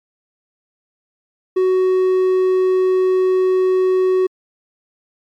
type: tone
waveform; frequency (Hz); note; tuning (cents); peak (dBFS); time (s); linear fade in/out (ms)
triangle; 372.3; F#4; +11; -10; 1.56-4.27; 10
effects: MP3 96 kbps